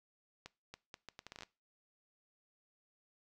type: accelerating click train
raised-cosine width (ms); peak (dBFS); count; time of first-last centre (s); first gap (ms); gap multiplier
0.2; -30; 12; 0.46-1.433; 280; 0.72
effects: noise-tail reverb RT60 0.3 s tail -21 dB re dry